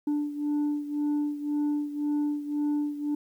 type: beating tone pair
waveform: sine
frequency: 293.7 / 295.6 Hz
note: D4 / D4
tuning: 0 / +11 cents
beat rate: 1.9 Hz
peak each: -25 / -29 dBFS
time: 0.07-3.15 s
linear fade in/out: 5 ms
effects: tanh soft clip ceiling -23 dBFS + 10-bit